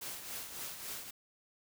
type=noise with tremolo; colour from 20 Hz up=white; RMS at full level=-41 dBFS; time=0.01-1.11 s; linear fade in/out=10 ms; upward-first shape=triangle; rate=3.6 Hz; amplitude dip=60%; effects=none